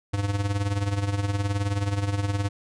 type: tone with tremolo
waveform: square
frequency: 100.6 Hz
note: G2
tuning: 45 cents sharp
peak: -21 dBFS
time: 0.13-2.49 s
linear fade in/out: 10 ms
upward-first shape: triangle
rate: 19 Hz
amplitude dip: 75%
effects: resampled to 22050 Hz